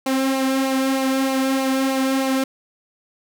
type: tone with flanger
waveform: sawtooth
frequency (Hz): 266.2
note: C4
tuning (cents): +30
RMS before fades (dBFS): -20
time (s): 0.06-2.44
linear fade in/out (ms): 5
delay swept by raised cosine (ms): 0.57 to 2.77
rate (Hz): 3.2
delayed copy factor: -0.55
effects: none